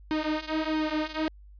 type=tone with flanger; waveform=sawtooth; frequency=311.1 Hz; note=D#4; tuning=in tune; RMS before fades=-29 dBFS; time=0.11-1.28 s; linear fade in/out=0 ms; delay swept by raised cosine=1.7 to 6.5 ms; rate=1.5 Hz; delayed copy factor=-0.85; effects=added 50 Hz sine -47 dBFS peak until 1.59 s + resampled to 11025 Hz